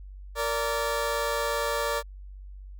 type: tone pair together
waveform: 20% pulse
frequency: 462.8 / 580 Hz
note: A#4 / D5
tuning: -13 / -22 cents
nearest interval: major third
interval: 391 cents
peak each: -25 / -23 dBFS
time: 0.35-2.03 s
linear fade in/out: 50 ms
effects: added 48 Hz sine -40 dBFS peak until 2.79 s